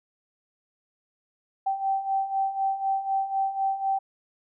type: beating tone pair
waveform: sine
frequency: 775 / 779 Hz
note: G5 / G5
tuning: -20 / -11 cents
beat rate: 4 Hz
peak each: -30 / -25 dBFS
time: 1.66-3.99 s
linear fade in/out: 10 ms
effects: none